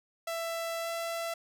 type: tone with pitch glide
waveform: sawtooth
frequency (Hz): 665 to 669.6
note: E5 to E5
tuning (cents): +15 to +27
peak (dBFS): -29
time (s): 0.27-1.34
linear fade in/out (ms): 5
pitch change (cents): +12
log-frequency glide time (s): 0.81-0.88
effects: none